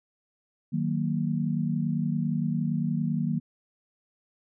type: chord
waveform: sine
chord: D# minor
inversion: none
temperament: equal with one note detuned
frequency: 155.56 / 186.07 / 233.1 Hz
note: D#3 / F#3 / A#3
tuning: 0 / +10 / 0 cents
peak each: -28 / -30 / -29 dBFS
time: 0.72-3.4 s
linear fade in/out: 20 ms
effects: none